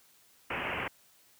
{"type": "low-pass noise", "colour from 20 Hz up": "white", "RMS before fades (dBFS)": -35, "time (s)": [0.5, 0.88], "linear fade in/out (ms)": 5, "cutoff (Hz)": 2900, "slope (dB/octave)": 96, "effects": ["white hiss -63 dBFS RMS until 1.39 s", "high-pass 60 Hz 12 dB/octave"]}